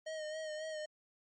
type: tone with vibrato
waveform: square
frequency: 622.3 Hz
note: D#5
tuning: in tune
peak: -40 dBFS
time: 0.06-0.86 s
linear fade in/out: 10 ms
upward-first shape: sine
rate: 3.7 Hz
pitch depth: 37 cents each way
effects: MP3 32 kbps